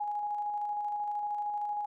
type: tone with tremolo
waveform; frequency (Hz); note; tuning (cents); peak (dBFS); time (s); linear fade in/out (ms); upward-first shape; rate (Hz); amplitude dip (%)
sine; 830; G#5; -1; -30; 0-1.86; 10; square; 13; 25
effects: none